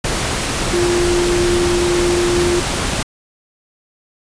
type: tone in noise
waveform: sine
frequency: 350.4 Hz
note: F4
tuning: 6 cents sharp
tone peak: -14 dBFS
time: 0.73-2.6 s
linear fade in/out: 5 ms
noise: pink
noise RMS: -19 dBFS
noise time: 0.04-3.03 s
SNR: +2 dB
effects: resampled to 22050 Hz